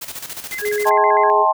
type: noise with tremolo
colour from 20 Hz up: white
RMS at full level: -29 dBFS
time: 0.01-0.9 s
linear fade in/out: 10 ms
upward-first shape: square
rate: 14 Hz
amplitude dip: 65%
type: tone with vibrato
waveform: sine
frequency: 1844 Hz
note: A#6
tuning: 19 cents flat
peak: -25 dBFS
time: 0.52-1.3 s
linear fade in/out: 0 ms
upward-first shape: square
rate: 7.7 Hz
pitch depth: 190 cents each way
type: tone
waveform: sine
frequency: 417.8 Hz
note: G#4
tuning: 10 cents sharp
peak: -18 dBFS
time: 0.61-1.46 s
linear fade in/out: 50 ms
type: chord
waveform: sine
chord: A half-diminished seventh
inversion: second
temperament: just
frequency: 633.6 / 792 / 880 / 1056 Hz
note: Eb5 / G5 / A5 / C6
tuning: +31 / +18 / 0 / +16 cents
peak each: -19 / -20 / -17 / -16 dBFS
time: 0.85-1.53 s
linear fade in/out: 20 ms
effects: none